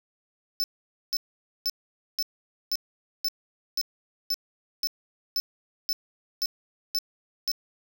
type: tone bursts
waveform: square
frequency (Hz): 5274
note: E8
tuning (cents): 0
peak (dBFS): -24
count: 14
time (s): 0.6-7.516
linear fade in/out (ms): 0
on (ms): 39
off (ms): 490
effects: none